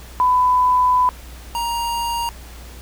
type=tone pair in turn; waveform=sine / square; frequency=1000 / 938.2 Hz; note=B5 / A#5; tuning=+21 / +11 cents; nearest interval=minor second; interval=110 cents; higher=first; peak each=-12 / -21 dBFS; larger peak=first; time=0.2-1.09 / 1.55-2.29 s; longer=first; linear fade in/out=0 ms; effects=added 60 Hz sine -36 dBFS peak until 2.81 s + pink hiss -42 dBFS RMS until 2.81 s